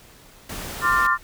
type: noise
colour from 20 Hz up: pink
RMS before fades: -33 dBFS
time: 0.49-1.07 s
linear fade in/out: 5 ms
type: chord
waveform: sine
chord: D minor seventh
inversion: third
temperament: equal with one note detuned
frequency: 1046.5 / 1174.7 / 1396.9 / 1792.8 Hz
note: C6 / D6 / F6 / A6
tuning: 0 / 0 / 0 / +32 cents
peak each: -22 dBFS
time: 0.81-1.18 s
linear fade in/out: 50 ms
effects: pink hiss -49 dBFS RMS until 1.23 s